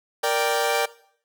sawtooth chord, G minor, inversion first, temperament equal, 466.2 / 587.3 / 784 Hz, Bb4 / D5 / G5, 0 / 0 / 0 cents, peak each -21 dBFS, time 0.23-0.86 s, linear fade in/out 10 ms, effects noise-tail reverb RT60 0.6 s tail -19 dB re dry

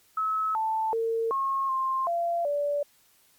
sine tone with pitch steps, 1292 / 882 / 454.5 / 1083 / 1056 / 685 / 579 Hz, E6 / A5 / A#4 / C#6 / C6 / F5 / D5, -35 / +4 / -44 / -41 / +16 / -34 / -25 cents, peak -24 dBFS, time 0.17-2.83 s, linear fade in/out 5 ms, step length 380 ms, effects white hiss -62 dBFS RMS until 3.38 s + MP3 96 kbps

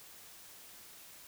silence, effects white hiss -54 dBFS RMS until 1.27 s

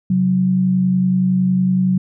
sine tone pair together, 134.19 / 185 Hz, C3 / F#3, +44 / 0 cents, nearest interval tritone, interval 556 cents, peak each -22 / -13 dBFS, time 0.1-1.98 s, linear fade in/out 5 ms, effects none

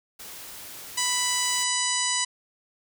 white noise, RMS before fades -41 dBFS, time 0.19-1.64 s, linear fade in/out 10 ms
harmonic tone, 990 Hz, B5, 4 cents sharp, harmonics 1 / 2 / 3 / 4 / 5 / 6 / 7 / 8 / 9, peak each -32 / -32 / -32 / -32 / -32 / -32 / -32 / -32 / -32 dBFS, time 0.97-2.25 s, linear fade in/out 10 ms
effects none

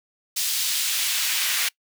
pink noise with high-pass filter sweep, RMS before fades -24 dBFS, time 0.36-1.69 s, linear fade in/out 10 ms, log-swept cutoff 4100 to 2000 Hz, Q 0.94, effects noise-tail reverb RT60 0.1 s tail -24 dB re dry

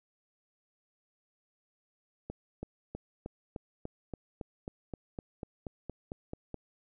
accelerating click train, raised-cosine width 2 ms, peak -25 dBFS, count 17, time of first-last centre 2.3-6.543 s, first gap 330 ms, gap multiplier 0.97, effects none

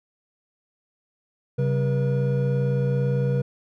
triangle tone cluster, 135.1 / 192.9 / 481.4 Hz, C#3 / G3 / B4, -44 / -28 / -44 cents, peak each -19 / -28 / -25 dBFS, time 1.58-3.42 s, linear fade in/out 10 ms, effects none

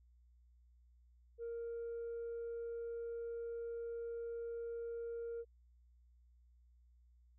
sine tone, 466.2 Hz, A#4, in tune, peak -39 dBFS, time 1.38-5.45 s, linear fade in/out 50 ms, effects tanh soft clip ceiling -39 dBFS + added 60 Hz sine -64 dBFS peak until 7.38 s

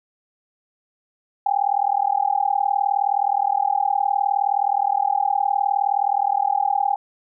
sine tone with amplitude modulation, 805 Hz, G5, 46 cents sharp, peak -13 dBFS, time 1.46-6.96 s, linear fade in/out 5 ms, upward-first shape sine, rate 39.3 Hz, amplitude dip 100%, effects none

